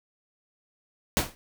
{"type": "noise with exponential decay", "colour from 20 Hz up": "pink", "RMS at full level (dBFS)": -19, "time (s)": [1.17, 1.35], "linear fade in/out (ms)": 0, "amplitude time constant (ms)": 39, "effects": []}